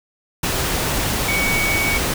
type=tone in noise; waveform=sine; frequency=2246 Hz; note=C#7; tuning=22 cents sharp; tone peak=-19 dBFS; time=1.28-1.98 s; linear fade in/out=5 ms; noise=pink; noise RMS=-21 dBFS; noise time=0.43-2.14 s; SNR=-1 dB; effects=none